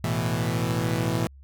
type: chord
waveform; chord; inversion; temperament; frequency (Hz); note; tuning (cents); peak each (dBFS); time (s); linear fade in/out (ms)
sawtooth; A suspended second; none; equal; 110 / 123.47 / 164.81; A2 / B2 / E3; 0 / 0 / 0; -24; 0.04-1.27; 0
effects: added 68 Hz sine -45 dBFS peak until 1.43 s

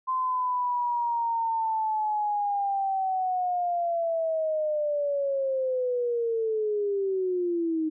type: linear sweep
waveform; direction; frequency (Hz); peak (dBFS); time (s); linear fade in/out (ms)
sine; down; 1039 to 310.4; -24; 0.07-7.9; 20
effects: none

